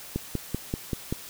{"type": "click train", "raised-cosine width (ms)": 3, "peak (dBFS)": -14, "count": 6, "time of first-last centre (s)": [0.16, 1.125], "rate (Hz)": 5.18, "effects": ["white hiss -43 dBFS RMS until 1.29 s"]}